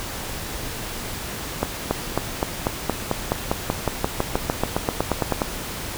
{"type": "accelerating click train", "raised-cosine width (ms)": 1, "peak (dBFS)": -5, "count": 23, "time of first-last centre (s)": [1.63, 5.418], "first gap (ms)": 280, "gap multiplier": 0.95, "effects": ["pink hiss -31 dBFS RMS until 5.97 s"]}